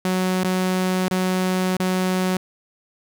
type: tone with dropouts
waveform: sawtooth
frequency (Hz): 185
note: F#3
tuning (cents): 0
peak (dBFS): -15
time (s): 0.05-2.37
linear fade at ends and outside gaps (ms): 2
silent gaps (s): 0.436-0.445 / 1.082-1.111 / 1.768-1.799
effects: none